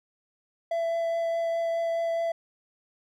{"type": "tone with vibrato", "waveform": "triangle", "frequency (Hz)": 668, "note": "E5", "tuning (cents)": 23, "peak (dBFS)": -23, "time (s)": [0.71, 2.32], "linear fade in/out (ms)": 5, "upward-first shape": "triangle", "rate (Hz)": 4.8, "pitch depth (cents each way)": 9, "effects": []}